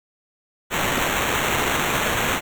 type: noise with sample-and-hold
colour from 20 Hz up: white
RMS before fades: -22 dBFS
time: 0.7-2.41 s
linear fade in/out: 50 ms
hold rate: 4900 Hz
effects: none

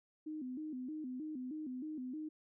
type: tone with vibrato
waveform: sine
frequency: 280.1 Hz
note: C#4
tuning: 18 cents sharp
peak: -40 dBFS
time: 0.26-2.29 s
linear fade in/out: 10 ms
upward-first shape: square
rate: 3.2 Hz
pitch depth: 170 cents each way
effects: none

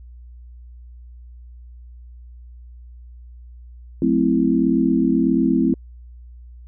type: chord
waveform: sine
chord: F# half-diminished seventh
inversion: none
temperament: equal with one note detuned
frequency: 183.08 / 220 / 261.6 / 329.6 Hz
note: F#3 / A3 / C4 / E4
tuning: -18 / 0 / 0 / 0 cents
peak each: -23 / -21 / -18 / -20 dBFS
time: 4.02-5.74 s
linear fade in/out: 2 ms
effects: added 60 Hz sine -38 dBFS peak until 6.67 s

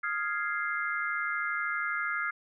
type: chord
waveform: sine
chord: F minor seventh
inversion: third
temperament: equal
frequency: 1244.5 / 1396.9 / 1661.2 / 2093 Hz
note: Eb6 / F6 / Ab6 / C7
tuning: 0 / 0 / 0 / 0 cents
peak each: -36 / -33 / -35 / -35 dBFS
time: 0.03-2.31 s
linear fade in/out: 10 ms
effects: none

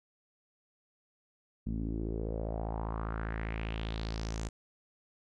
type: tone with low-pass filter sweep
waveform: sawtooth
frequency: 55 Hz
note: A1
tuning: in tune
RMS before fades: -36 dBFS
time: 1.66-4.49 s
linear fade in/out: 10 ms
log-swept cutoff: 220 to 7500 Hz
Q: 3.5
effects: none

